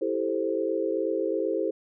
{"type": "chord", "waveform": "sine", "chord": "A minor seventh", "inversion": "second", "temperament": "equal", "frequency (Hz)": [329.6, 392, 440, 523.3], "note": ["E4", "G4", "A4", "C5"], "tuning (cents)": [0, 0, 0, 0], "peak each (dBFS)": -30, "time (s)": [0.01, 1.71], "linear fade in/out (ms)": 10, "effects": []}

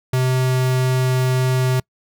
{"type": "tone", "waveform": "square", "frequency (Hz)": 128.7, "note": "C3", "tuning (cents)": -28, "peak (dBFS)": -16, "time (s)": [0.13, 1.8], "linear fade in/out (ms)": 5, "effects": ["noise-tail reverb RT60 0.1 s tail -26 dB re dry"]}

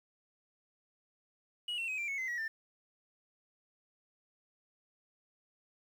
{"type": "tone with pitch steps", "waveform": "sine", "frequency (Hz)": [2907, 2712, 2531, 2361, 2203, 2056, 1917.9, 1789.5], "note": ["F#7", "E7", "D#7", "D7", "C#7", "C7", "A#6", "A6"], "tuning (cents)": [-31, 49, 29, 9, -11, -31, 49, 29], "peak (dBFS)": -32, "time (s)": [1.68, 2.48], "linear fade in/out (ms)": 5, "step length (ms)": 100, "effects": ["tanh soft clip ceiling -33 dBFS", "10-bit"]}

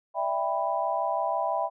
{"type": "chord", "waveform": "sine", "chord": "E minor seventh", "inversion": "third", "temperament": "just", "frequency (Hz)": [593.3, 659.3, 791.1, 988.9], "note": ["D5", "E5", "G5", "B5"], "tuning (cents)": [18, 0, 16, 2], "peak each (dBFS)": [-34, -29, -30, -30], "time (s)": [0.14, 1.7], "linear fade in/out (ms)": 50, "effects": []}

